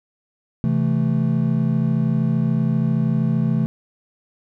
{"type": "chord", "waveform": "triangle", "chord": "A minor", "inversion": "first", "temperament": "just", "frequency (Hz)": [132, 165, 220], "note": ["C3", "E3", "A3"], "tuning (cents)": [16, 2, 0], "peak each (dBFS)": -19, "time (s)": [0.64, 3.66], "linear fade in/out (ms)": 0, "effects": []}